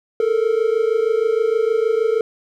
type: tone pair together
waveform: triangle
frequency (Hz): 434.7 / 461.1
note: A4 / A#4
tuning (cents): -21 / -19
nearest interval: minor second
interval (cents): 102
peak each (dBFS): -16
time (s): 0.2-2.21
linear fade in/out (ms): 2
effects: none